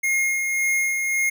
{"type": "tone with tremolo", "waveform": "square", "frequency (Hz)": 2143, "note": "C7", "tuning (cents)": 41, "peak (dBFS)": -19, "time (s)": [0.03, 1.3], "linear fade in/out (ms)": 10, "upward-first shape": "sine", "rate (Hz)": 1.8, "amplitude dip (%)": 35, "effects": []}